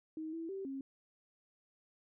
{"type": "tone with pitch steps", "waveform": "sine", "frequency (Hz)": [315.5, 328.7, 387.8, 270.6], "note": ["D#4", "E4", "G4", "C#4"], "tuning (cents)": [24, -5, -19, -42], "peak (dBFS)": -39, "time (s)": [0.17, 0.81], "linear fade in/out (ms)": 2, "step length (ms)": 160, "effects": []}